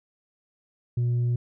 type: tone with tanh clipping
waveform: sine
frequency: 120.8 Hz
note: B2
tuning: 38 cents flat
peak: -22 dBFS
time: 0.97-1.36 s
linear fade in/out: 5 ms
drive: 2 dB
effects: none